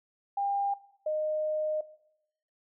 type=tone pair in turn; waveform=sine; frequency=800 / 615.8 Hz; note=G5 / D#5; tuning=+35 / -18 cents; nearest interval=perfect fourth; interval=453 cents; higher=first; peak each=-27 dBFS; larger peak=neither; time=0.37-0.74 / 1.06-1.81 s; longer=second; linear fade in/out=5 ms; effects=noise-tail reverb RT60 0.8 s tail -18 dB re dry